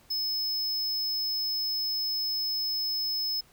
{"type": "tone", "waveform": "square", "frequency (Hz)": 5200, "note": "E8", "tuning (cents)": -24, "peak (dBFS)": -28, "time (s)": [0.1, 3.41], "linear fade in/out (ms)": 10, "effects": ["pink hiss -60 dBFS RMS until 3.52 s"]}